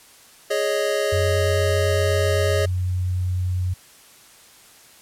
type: chord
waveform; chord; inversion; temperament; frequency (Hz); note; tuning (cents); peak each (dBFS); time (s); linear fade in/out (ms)
square; Ab suspended fourth; none; equal; 415.3 / 554.4 / 622.3; Ab4 / Db5 / Eb5; 0 / 0 / 0; -25; 0.5-2.66; 10
type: tone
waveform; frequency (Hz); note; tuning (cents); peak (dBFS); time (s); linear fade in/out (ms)
sine; 91; F#2; -28; -20; 1.12-3.74; 10
effects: white hiss -49 dBFS RMS until 5.01 s + low-pass 12000 Hz 12 dB/octave